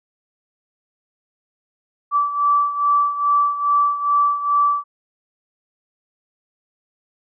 sine beating tone pair, 1158 / 1160.4 Hz, D6 / D6, -25 / -21 cents, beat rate 2.4 Hz, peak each -16 / -21 dBFS, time 2.11-4.84 s, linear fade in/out 50 ms, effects none

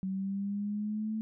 sine linear sweep, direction up, 188.7 to 220 Hz, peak -31 dBFS, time 0.03-1.21 s, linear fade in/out 0 ms, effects none

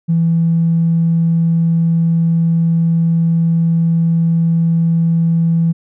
triangle tone with tanh clipping, 166 Hz, E3, 12 cents sharp, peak -10 dBFS, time 0.08-5.73 s, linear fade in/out 20 ms, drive 4 dB, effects none

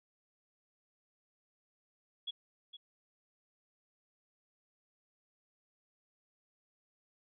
sine tone with echo, 3358 Hz, G#7, 18 cents sharp, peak -36 dBFS, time 2.27-2.31 s, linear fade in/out 10 ms, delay 460 ms, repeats 1, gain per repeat -11 dB, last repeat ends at 2.77 s, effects none

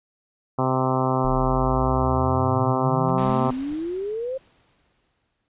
harmonic tone, 130 Hz, C3, 11 cents flat, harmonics 1 / 2 / 3 / 4 / 5 / 6 / 7 / 8 / 9 / 10, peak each -25 / -26 / -28 / -30 / -29 / -28 / -30 / -29 / -31 / -35 dBFS, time 0.58-3.51 s, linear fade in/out 10 ms
sine exponential sweep, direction up, 32.83 to 540 Hz, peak -25 dBFS, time 1.24-4.38 s, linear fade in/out 10 ms
brown noise bursts, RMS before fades -40 dBFS, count 4, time 3.08-3.744 s, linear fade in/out 5 ms, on 31 ms, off 180 ms
pink noise with exponential decay, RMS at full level -36 dBFS, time 3.18-5.48 s, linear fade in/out 0 ms, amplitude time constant 500 ms
effects resampled to 8000 Hz

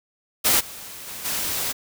white noise with level steps, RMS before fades -18 / -38 / -35 / -26 dBFS, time 0.44-1.73 s, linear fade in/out 20 ms, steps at 0.59 / 1.06 / 1.24 s, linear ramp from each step 20 ms, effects none

